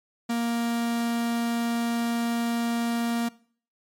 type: tone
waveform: 45% pulse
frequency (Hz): 234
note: A#3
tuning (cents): +7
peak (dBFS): -24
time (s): 0.29-3.29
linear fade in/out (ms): 10
effects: noise-tail reverb RT60 0.5 s tail -21 dB re dry + MP3 64 kbps